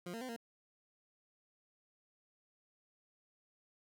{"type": "tone with pitch steps", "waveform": "20% pulse", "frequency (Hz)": [176.3, 228.9, 256.4, 231.3], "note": ["F3", "A#3", "C4", "A#3"], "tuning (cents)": [17, -31, -35, -13], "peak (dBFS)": -37, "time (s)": [0.06, 0.364], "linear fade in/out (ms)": 5, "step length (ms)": 76, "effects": []}